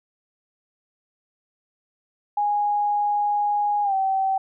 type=tone with pitch glide; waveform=sine; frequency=826 to 770.7 Hz; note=G#5 to G5; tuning=-10 to -30 cents; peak=-19 dBFS; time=2.37-4.38 s; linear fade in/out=5 ms; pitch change=-120 cents; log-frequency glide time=3.83-3.94 s; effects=none